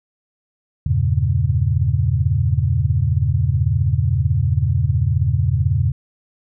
sine chord, E diminished seventh, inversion none, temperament equal, 82.41 / 98 / 116.54 / 138.59 Hz, E2 / G2 / Bb2 / Db3, 0 / 0 / 0 / 0 cents, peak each -20 dBFS, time 0.86-5.92 s, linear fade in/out 5 ms, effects none

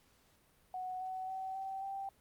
sine tone with pitch steps, 740 / 750.3 / 760.8 / 771.4 / 782.2 Hz, F#5 / F#5 / F#5 / G5 / G5, 0 / +24 / +48 / -28 / -4 cents, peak -38 dBFS, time 0.74-2.09 s, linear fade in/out 2 ms, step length 270 ms, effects pink hiss -69 dBFS RMS until 2.2 s + Opus 48 kbps

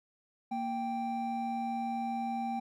triangle tone pair together, 233.1 / 784.1 Hz, A#3 / G5, 0 / 0 cents, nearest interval octave + major sixth, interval 2100 cents, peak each -34 / -32 dBFS, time 0.51-2.6 s, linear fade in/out 10 ms, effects none

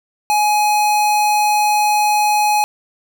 square tone, 840 Hz, G#5, 19 cents sharp, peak -13 dBFS, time 0.3-2.64 s, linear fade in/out 0 ms, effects none

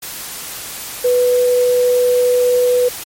sine tone in noise, 493.9 Hz, B4, in tune, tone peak -10 dBFS, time 1.04-2.89 s, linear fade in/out 10 ms, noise white, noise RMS -28 dBFS, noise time 0.02-3.04 s, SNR +15 dB, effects MP3 64 kbps

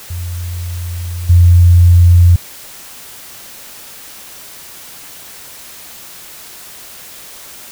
sine tone with level steps, 87.31 Hz, F2, in tune, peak -19 / -3 dBFS, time 0.1-2.36 s, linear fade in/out 5 ms, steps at 1.29 s, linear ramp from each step 10 ms, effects white hiss -34 dBFS RMS until 7.71 s

